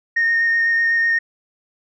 sine tone with vibrato, 1843 Hz, A#6, 20 cents flat, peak -13 dBFS, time 0.16-1.19 s, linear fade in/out 10 ms, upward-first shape square, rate 8 Hz, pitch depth 10 cents each way, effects tanh soft clip ceiling -11 dBFS

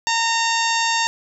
harmonic tone, 917 Hz, A#5, 29 cents flat, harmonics 1 / 2 / 3 / 4 / 5 / 6 / 7 / 8, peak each -21 / -24 / -26 / -27 / -28 / -29 / -29 / -30 dBFS, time 0.07-1.07 s, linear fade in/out 0 ms, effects none

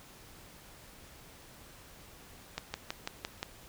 slowing click train, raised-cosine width 0.2 ms, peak -17 dBFS, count 6, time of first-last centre 2.58-3.429 s, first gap 160 ms, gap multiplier 1.03, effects pink hiss -54 dBFS RMS until 3.68 s

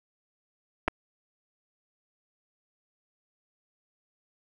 clicks, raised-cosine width 0.5 ms, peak -11 dBFS, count 2, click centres 0.879 / 0.882 s, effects none

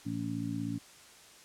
harmonic tone, 56.4 Hz, A1, 44 cents sharp, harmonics 2 / 3 / 4 / 5, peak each -39 / -40 / -39 / -36 dBFS, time 0.05-0.79 s, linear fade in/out 20 ms, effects white hiss -55 dBFS RMS until 1.44 s + low-pass 9000 Hz 12 dB/octave

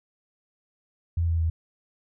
sine tone with pitch steps, 84.4 / 82.95 / 81.53 Hz, E2 / E2 / E2, +41 / +11 / -19 cents, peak -21 dBFS, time 1.17-1.5 s, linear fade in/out 5 ms, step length 110 ms, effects none

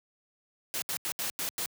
white noise bursts at uneven times, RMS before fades -33 dBFS, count 6, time 0.74-0.82 / 0.89-0.97 / 1.05-1.12 / 1.19-1.3 / 1.39-1.49 / 1.58-1.66 s, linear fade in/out 0 ms, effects high-pass 100 Hz 12 dB/octave

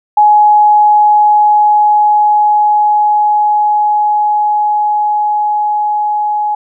sine tone with level ramp, 840 Hz, G#5, 19 cents sharp, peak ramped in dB -3 to -11 dBFS, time 0.17-6.55 s, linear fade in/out 5 ms, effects none

